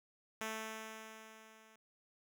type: tone with level ramp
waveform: 5% pulse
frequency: 220 Hz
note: A3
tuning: in tune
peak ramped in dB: -27 to -51 dBFS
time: 0.41-1.76 s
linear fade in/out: 2 ms
effects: none